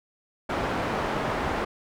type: low-pass noise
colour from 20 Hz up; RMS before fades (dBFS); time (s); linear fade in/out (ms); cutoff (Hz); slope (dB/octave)
white; -28; 0.49-1.65; 10; 1100; 12
effects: none